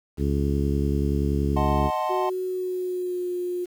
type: harmonic tone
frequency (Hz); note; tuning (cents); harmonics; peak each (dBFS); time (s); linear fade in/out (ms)
70.5; C#2; +30; 1 / 2 / 3 / 4 / 5 / 6; -24 / -27 / -29 / -30 / -31 / -32; 0.17-1.91; 50
type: chord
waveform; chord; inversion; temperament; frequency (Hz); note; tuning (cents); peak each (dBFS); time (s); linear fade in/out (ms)
triangle; D# diminished seventh; none; equal; 622.3 / 740 / 880 / 1046.5; D#5 / F#5 / A5 / C6; 0 / 0 / 0 / 0; -27; 1.56-2.3; 10
type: tone with pitch glide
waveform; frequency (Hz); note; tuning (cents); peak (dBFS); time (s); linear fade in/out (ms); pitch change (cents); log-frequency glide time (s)
sine; 370 to 357; F#4 to F4; 0 to +38; -25; 2.09-3.66; 20; -62; 2.45-3.36
effects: 8-bit